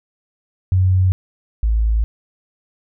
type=tone pair in turn; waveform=sine; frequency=93 / 54.93 Hz; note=F#2 / A1; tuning=+9 / -2 cents; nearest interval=major sixth; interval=911 cents; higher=first; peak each=-11 / -13 dBFS; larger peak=first; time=0.72-1.12 / 1.63-2.04 s; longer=second; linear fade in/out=0 ms; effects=none